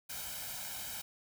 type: noise with comb filter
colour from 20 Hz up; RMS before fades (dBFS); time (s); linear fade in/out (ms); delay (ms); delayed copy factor
white; -42; 0.09-1.02; 10; 1.3; +0.75
effects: none